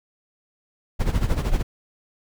brown noise with tremolo, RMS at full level -18 dBFS, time 0.99-1.63 s, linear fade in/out 20 ms, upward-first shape sine, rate 13 Hz, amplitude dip 75%, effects none

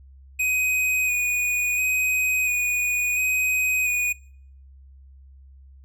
square tone with vibrato, 2489 Hz, D#7, in tune, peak -21 dBFS, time 0.39-4.13 s, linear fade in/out 10 ms, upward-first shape square, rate 0.72 Hz, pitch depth 16 cents each way, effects noise-tail reverb RT60 0.6 s tail -25 dB re dry + added 67 Hz sine -45 dBFS peak until 5.84 s

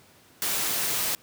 white noise, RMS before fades -27 dBFS, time 0.42-1.15 s, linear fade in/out 0 ms, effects pink hiss -56 dBFS RMS until 1.22 s + high-pass 100 Hz 12 dB/octave

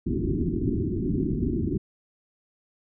white low-pass noise, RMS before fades -26 dBFS, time 0.06-1.78 s, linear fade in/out 10 ms, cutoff 380 Hz, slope 96 dB/octave, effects none

